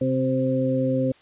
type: harmonic tone with a mistuned harmonic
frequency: 130.81 Hz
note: C3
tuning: in tune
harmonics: 1 / 2 / 3 / 4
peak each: -26 / -23 / -34 / -24 dBFS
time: 0.01-1.12 s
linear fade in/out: 5 ms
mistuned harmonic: 3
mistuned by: -28 cents
effects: white hiss -54 dBFS RMS until 1.21 s + resampled to 8000 Hz